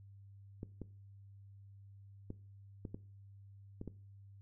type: clicks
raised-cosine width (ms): 3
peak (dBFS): -30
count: 7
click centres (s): 0.631 / 0.817 / 2.304 / 2.852 / 2.945 / 3.814 / 3.877
effects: noise-tail reverb RT60 0.4 s tail -19 dB re dry + added 99 Hz sine -54 dBFS peak until 4.41 s